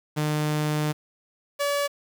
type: tone pair in turn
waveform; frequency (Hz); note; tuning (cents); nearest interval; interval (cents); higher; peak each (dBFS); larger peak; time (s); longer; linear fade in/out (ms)
sawtooth; 151.4 / 571.6; D#3 / D5; -47 / -47; octave + major seventh; 2300; second; -19 / -19; neither; 0.16-0.93 / 1.59-1.88; first; 20
effects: 8-bit